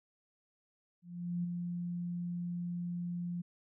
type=tone with ADSR envelope; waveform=sine; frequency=174.6 Hz; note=F3; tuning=in tune; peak=-31 dBFS; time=1.02-3.42 s; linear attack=420 ms; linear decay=12 ms; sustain=-4 dB; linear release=12 ms; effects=none